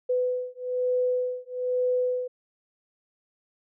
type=beating tone pair; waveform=sine; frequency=500 / 501.1 Hz; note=B4 / B4; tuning=+21 / +25 cents; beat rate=1.1 Hz; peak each=-27 dBFS; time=0.09-2.28 s; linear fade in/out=10 ms; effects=none